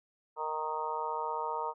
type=harmonic tone; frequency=155.3 Hz; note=D#3; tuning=3 cents flat; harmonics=3 / 4 / 5 / 6 / 7 / 8; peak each=-40 / -43 / -44 / -34 / -43 / -41 dBFS; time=0.36-1.74 s; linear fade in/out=50 ms; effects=none